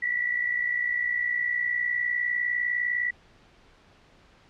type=tone with amplitude modulation; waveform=sine; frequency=1952 Hz; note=B6; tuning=21 cents flat; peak=-21 dBFS; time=0.02-3.11 s; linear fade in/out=10 ms; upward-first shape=sine; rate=59.8 Hz; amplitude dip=65%; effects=pink hiss -57 dBFS RMS until 4.49 s + low-pass 4000 Hz 12 dB/octave